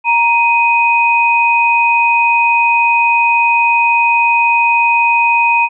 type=tone pair together; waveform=sine; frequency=936.4 / 2500 Hz; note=A#5 / D#7; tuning=+8 / +8 cents; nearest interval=octave + perfect fourth; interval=1700 cents; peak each=-11 dBFS; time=0.04-5.69 s; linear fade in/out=50 ms; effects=none